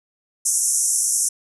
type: band-pass noise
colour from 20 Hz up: white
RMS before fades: -20 dBFS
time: 0.45-1.29 s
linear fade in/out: 10 ms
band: 5700 to 11000 Hz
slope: 96 dB/octave
effects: none